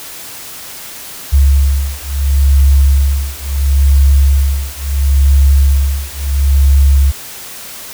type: beating tone pair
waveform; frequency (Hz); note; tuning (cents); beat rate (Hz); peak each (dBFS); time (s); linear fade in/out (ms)
sine; 68.7 / 69.43; C#2 / C#2; -15 / +3; 0.73; -10; 1.32-7.12; 20
effects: white hiss -29 dBFS RMS until 7.93 s